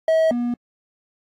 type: tone pair in turn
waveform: triangle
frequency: 643 / 240.9 Hz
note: E5 / B3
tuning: -43 / -43 cents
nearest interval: octave + perfect fourth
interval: 1700 cents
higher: first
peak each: -12 / -18 dBFS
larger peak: first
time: 0.08-0.31 / 0.31-0.54 s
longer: neither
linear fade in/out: 2 ms
effects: AAC 48 kbps